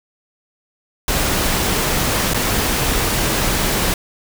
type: noise with dropouts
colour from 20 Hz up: pink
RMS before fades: -18 dBFS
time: 1.08-3.94 s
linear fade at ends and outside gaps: 2 ms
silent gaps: 2.336-2.344 s
effects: none